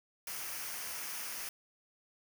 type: noise with comb filter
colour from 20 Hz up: white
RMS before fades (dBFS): -41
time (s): 0.27-1.49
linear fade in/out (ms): 2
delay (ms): 0.26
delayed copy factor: -0.5
effects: none